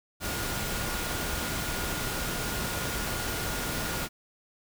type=tone in noise; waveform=sine; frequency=1430 Hz; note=F6; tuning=41 cents sharp; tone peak=-40 dBFS; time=0.2-4.09 s; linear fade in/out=50 ms; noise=pink; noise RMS=-32 dBFS; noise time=0.2-4.09 s; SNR=-11 dB; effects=none